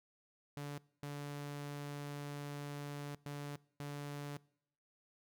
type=tone bursts at uneven times; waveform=sawtooth; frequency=144.4 Hz; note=D3; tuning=29 cents flat; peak=-38 dBFS; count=4; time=0.57-0.78 / 1.03-3.15 / 3.26-3.56 / 3.8-4.37 s; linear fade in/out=0 ms; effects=noise-tail reverb RT60 0.7 s tail -23 dB re dry